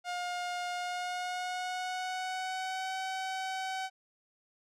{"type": "tone with pitch glide", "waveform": "sawtooth", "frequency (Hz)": [712, 758.7], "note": ["F5", "F#5"], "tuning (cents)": [33, 43], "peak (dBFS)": -30, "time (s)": [0.04, 3.9], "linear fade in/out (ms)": 50, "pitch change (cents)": 110, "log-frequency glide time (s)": [0.72, 2.96], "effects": ["low-pass 7000 Hz 12 dB/octave"]}